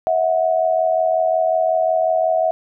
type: tone pair together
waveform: sine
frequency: 644.5 / 730 Hz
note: E5 / F#5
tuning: -39 / -24 cents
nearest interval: major second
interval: 215 cents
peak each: -16 / -19 dBFS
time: 0.07-2.51 s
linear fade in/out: 0 ms
effects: none